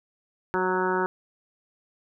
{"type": "harmonic tone with a mistuned harmonic", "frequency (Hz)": 185, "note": "F#3", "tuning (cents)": 0, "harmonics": [1, 2, 3, 4, 5, 6, 7, 8, 9], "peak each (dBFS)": [-33, -26, -36, -37, -28, -37, -33, -31, -38], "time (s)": [0.54, 1.06], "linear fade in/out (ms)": 0, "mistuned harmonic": 3, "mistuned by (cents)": -22, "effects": []}